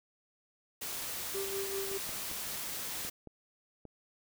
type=noise; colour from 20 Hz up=white; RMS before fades=-39 dBFS; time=0.81-3.1 s; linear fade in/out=10 ms
type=tone with tremolo; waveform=triangle; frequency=392 Hz; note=G4; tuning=in tune; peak=-32 dBFS; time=1.34-1.98 s; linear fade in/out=10 ms; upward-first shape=sine; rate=5.1 Hz; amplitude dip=55%
type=clicks; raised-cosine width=2 ms; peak=-34 dBFS; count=6; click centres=1.915 / 2.092 / 2.315 / 3.05 / 3.273 / 3.853 s
effects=none